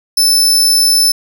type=tone; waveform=sawtooth; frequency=5274 Hz; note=E8; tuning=in tune; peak=-5 dBFS; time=0.17-1.12 s; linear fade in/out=5 ms; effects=none